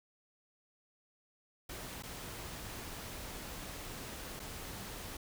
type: noise with dropouts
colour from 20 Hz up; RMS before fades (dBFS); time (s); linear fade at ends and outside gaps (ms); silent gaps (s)
pink; -45; 1.69-5.17; 5; 2.025-2.034 / 4.395-4.399
effects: none